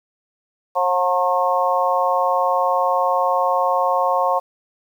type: harmonic tone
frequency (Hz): 180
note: F#3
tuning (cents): -47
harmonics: 3 / 4 / 5 / 6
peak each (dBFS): -21 / -21 / -21 / -21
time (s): 0.75-4.4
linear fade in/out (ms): 20
effects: 8-bit